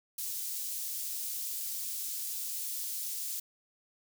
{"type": "high-pass noise", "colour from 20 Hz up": "white", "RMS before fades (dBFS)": -37, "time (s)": [0.18, 3.4], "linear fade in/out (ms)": 5, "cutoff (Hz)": 5500, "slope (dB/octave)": 12, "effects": []}